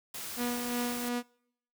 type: noise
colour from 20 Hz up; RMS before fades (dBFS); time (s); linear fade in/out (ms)
white; -40; 0.14-1.09; 5
type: tone with tremolo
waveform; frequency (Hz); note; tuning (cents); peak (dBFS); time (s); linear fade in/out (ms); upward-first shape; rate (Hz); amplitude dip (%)
sawtooth; 242.6; B3; -31; -26; 0.36-1.23; 50; sine; 2.8; 45
effects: noise-tail reverb RT60 0.7 s tail -25 dB re dry